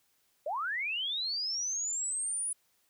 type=linear sweep; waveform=sine; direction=up; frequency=544 to 9956 Hz; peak=-31 dBFS; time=0.46-2.53 s; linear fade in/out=5 ms; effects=white hiss -72 dBFS RMS until 2.89 s